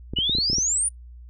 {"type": "clicks", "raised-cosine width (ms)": 3, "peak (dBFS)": -17, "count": 8, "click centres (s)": [0.136, 0.187, 0.296, 0.351, 0.385, 0.5, 0.531, 0.584]}
{"type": "exponential sweep", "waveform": "sine", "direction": "up", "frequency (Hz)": [2866, 9720], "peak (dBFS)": -20, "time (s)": [0.16, 0.89], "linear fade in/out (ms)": 10}
{"effects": ["noise-tail reverb RT60 0.1 s tail -24 dB re dry", "added 60 Hz sine -40 dBFS peak until 1.29 s"]}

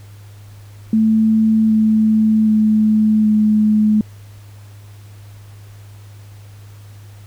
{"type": "tone with pitch steps", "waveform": "sine", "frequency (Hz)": [220, 217.9, 215.7, 213.6], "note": ["A3", "A3", "A3", "G#3"], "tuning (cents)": [0, -17, -34, 49], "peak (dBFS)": -10, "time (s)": [0.93, 4.01], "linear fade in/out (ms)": 2, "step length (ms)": 770, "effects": ["added 102 Hz sine -36 dBFS peak until 7.26 s", "pink hiss -49 dBFS RMS until 7.26 s"]}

